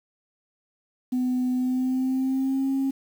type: tone with pitch glide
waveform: sine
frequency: 251.8 to 269.9 Hz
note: B3 to C#4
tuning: +34 to -46 cents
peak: -20 dBFS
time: 1.12-2.91 s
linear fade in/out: 10 ms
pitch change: +120 cents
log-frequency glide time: 1.53-2.68 s
effects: tanh soft clip ceiling -19 dBFS + 8-bit